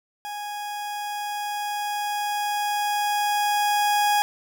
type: tone with level ramp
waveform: 40% pulse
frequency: 828 Hz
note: G#5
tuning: 5 cents flat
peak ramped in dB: -30 to -17 dBFS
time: 0.25-4.22 s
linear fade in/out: 0 ms
effects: none